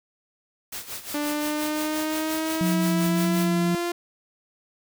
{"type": "noise with tremolo", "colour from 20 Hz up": "white", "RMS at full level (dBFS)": -33, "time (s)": [0.72, 3.48], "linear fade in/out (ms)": 5, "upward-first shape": "sine", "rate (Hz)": 5.7, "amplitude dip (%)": 75}
{"type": "exponential sweep", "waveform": "sawtooth", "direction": "up", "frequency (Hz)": [293.7, 347.7], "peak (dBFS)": -21, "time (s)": [1.14, 3.92], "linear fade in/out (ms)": 5}
{"type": "tone with vibrato", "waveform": "sine", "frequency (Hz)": 178.2, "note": "F3", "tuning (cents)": 35, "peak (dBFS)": -21, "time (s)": [2.61, 3.75], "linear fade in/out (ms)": 0, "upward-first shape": "sine", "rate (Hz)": 1.7, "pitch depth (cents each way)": 22}
{"effects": []}